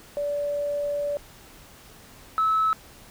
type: tone pair in turn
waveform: sine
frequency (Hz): 579 / 1299.8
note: D5 / E6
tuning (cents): -25 / -25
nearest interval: octave + major second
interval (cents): 1400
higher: second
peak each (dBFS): -24 / -18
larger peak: second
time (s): 0.17-1.17 / 2.38-2.73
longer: first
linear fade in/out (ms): 0
effects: tanh soft clip ceiling -15 dBFS + pink hiss -49 dBFS RMS until 3.1 s